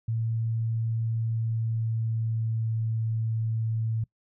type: tone with pitch glide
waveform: sine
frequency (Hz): 113.4 to 112.1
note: A#2 to A2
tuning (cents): -47 to +33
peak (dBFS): -25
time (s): 0.08-4.04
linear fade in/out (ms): 5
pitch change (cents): -20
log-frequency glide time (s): 1.13-2.82
effects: noise-tail reverb RT60 0.1 s tail -24 dB re dry